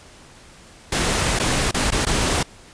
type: noise with dropouts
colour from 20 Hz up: pink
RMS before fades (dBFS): -20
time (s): 0.92-2.43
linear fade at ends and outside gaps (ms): 5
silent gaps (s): 1.39-1.397 / 1.712-1.743 / 1.906-1.92 / 2.053-2.066
effects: pink hiss -46 dBFS RMS until 2.73 s + resampled to 22050 Hz